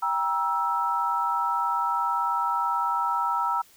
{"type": "chord", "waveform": "sine", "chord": "E diminished", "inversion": "first", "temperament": "just", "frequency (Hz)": [791.1, 949.3, 1318.5], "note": ["G5", "Bb5", "E6"], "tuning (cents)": [16, 31, 0], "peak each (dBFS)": [-31, -26, -26], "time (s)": [0.02, 3.62], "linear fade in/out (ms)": 10, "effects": ["white hiss -56 dBFS RMS until 3.76 s"]}